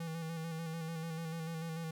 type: tone with vibrato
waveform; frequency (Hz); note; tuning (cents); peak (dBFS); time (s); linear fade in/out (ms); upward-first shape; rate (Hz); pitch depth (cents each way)
square; 163.4; E3; -15; -39; 0-1.91; 5; square; 6.8; 31
effects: none